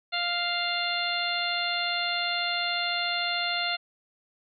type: harmonic tone with a mistuned harmonic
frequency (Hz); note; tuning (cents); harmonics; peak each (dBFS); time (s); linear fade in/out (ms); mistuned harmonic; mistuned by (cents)
698.5; F5; 0; 1 / 2 / 3 / 4 / 5 / 6; -33 / -33 / -33 / -33 / -33 / -33; 0.12-3.77; 20; 5; +22
effects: none